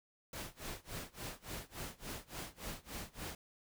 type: noise with tremolo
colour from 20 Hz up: pink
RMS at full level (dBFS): -43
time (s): 0.33-3.35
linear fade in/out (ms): 2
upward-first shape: sine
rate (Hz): 3.5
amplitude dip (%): 95
effects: none